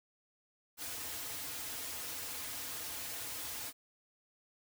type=noise with comb filter; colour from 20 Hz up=white; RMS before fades=-42 dBFS; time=0.77-3.73 s; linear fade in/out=50 ms; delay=5.2 ms; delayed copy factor=-1; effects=none